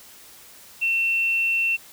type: tone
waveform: sine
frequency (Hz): 2700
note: E7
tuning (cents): +41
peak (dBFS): -19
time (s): 0.81-1.77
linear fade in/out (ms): 20
effects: white hiss -47 dBFS RMS until 1.92 s

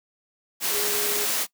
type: tone in noise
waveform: sine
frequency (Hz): 415.3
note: G#4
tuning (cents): 0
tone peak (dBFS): -31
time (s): 0.7-1.28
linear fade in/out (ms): 50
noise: white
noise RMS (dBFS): -25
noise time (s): 0.6-1.47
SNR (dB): -9
effects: noise-tail reverb RT60 0.1 s tail -20 dB re dry + high-pass 200 Hz 12 dB/octave

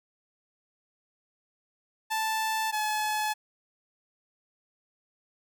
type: tone pair in turn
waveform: sawtooth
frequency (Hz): 880 / 854.9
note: A5 / G#5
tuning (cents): 0 / +50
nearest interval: minor second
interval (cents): 50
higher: first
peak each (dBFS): -23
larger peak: neither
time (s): 2.1-2.72 / 2.72-3.34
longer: neither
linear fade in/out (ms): 20
effects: none

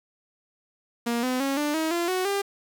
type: tone with pitch steps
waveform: sawtooth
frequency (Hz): 235.8 / 254.2 / 274 / 295.4 / 318.4 / 343.2 / 370 / 398.9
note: A#3 / C4 / C#4 / D4 / D#4 / F4 / F#4 / G4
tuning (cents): +20 / -50 / -20 / +10 / +40 / -30 / 0 / +30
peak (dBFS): -20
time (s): 1.06-2.42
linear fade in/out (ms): 10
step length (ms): 170
effects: 8-bit

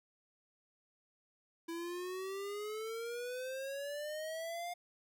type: exponential sweep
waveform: square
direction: up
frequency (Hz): 330.5 to 710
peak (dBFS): -40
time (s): 1.68-4.74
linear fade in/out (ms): 10
effects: none

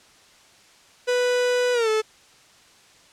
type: tone with pitch glide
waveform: 45% pulse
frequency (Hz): 493.9 to 435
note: B4 to A4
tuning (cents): 0 to -20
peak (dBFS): -19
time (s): 1.07-2.02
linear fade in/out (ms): 20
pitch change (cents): -220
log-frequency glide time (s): 1.73-1.89
effects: white hiss -53 dBFS RMS until 3.12 s + low-pass 7000 Hz 12 dB/octave

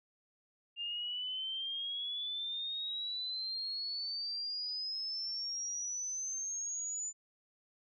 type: exponential sweep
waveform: sine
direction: up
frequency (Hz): 2794 to 7050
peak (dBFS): -36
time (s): 0.76-7.13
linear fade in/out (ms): 50
effects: none

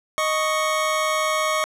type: tone pair together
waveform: 25% pulse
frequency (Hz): 622.2 / 1108.7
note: D#5 / C#6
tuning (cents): 0 / 0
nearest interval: minor seventh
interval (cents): 1000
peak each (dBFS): -19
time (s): 0.18-1.64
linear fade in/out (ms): 0
effects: low-pass 12000 Hz 12 dB/octave

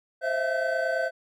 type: tone cluster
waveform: triangle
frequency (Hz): 526 / 646 / 675 / 1529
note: C5 / E5 / E5 / G6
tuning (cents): +9 / -35 / +41 / -44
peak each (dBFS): -28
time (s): 0.21-1.11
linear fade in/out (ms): 50
effects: none

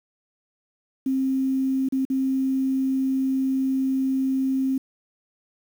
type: tone with dropouts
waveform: sine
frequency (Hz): 265.1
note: C4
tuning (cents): +23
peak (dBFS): -20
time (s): 1.06-4.78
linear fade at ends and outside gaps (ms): 5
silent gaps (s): 1.888-1.923 / 2.052-2.1
effects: 8-bit

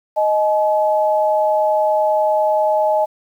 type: tone pair together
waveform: sine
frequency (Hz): 622.3 / 852.5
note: D#5 / G#5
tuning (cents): 0 / +45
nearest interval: perfect fourth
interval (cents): 545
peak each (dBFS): -15 / -17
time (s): 0.16-3.06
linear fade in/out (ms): 20
effects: 8-bit

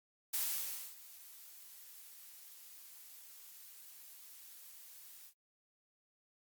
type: noise with ADSR envelope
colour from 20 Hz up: blue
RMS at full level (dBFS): -35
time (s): 0.33-5.34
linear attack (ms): 11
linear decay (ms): 600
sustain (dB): -20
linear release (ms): 90
effects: noise-tail reverb RT60 0.1 s tail -22 dB re dry + Opus 48 kbps

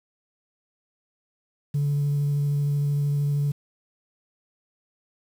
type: tone with vibrato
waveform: sine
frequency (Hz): 144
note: D3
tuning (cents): -34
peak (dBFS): -19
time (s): 1.74-3.52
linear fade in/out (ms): 10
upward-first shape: square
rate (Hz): 13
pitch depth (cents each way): 8
effects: tanh soft clip ceiling -18 dBFS + 8-bit

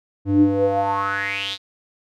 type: tone with band-pass filter sweep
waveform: square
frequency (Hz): 98.7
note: G2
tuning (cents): +12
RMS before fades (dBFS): -20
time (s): 0.25-1.58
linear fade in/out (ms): 50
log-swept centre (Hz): 210 to 4000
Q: 6.3
effects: none

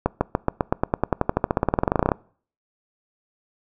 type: accelerating click train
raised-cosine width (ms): 1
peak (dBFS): -4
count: 29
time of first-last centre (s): 0.06-2.118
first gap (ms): 150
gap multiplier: 0.94
effects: noise-tail reverb RT60 0.5 s tail -24 dB re dry

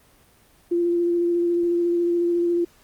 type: tone with vibrato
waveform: sine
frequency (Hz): 345.3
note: F4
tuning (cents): -20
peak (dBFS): -18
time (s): 0.71-2.65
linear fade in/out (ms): 10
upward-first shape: square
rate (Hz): 14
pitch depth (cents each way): 11
effects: pink hiss -56 dBFS RMS until 2.83 s + Opus 24 kbps

